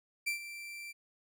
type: tone with ADSR envelope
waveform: 40% pulse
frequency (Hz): 2349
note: D7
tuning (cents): 0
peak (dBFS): -29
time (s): 0.26-0.93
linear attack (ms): 16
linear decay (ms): 110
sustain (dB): -13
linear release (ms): 25
effects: none